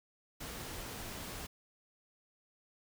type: noise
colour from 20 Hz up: pink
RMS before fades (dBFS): -44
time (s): 0.4-1.47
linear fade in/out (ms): 10
effects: none